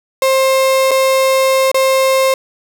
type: tone with dropouts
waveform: 35% pulse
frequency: 530 Hz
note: C5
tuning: 22 cents sharp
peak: -8 dBFS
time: 0.22-2.34 s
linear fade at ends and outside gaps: 2 ms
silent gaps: 0.91-0.914 / 1.716-1.744 s
effects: none